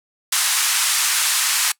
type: band-pass noise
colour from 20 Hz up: white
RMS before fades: -19 dBFS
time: 0.32-1.72 s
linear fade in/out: 5 ms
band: 1000 to 11000 Hz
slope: 24 dB/octave
effects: noise-tail reverb RT60 0.1 s tail -22 dB re dry